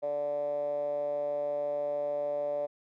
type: tone with band-pass filter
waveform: 10% pulse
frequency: 145.6 Hz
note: D3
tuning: 15 cents flat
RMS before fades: -32 dBFS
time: 0.02-2.67 s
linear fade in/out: 20 ms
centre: 590 Hz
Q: 9.6
effects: none